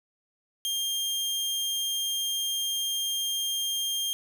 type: tone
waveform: sawtooth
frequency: 3203 Hz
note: G7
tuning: 37 cents sharp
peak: -24 dBFS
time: 0.65-4.13 s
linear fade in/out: 0 ms
effects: 9-bit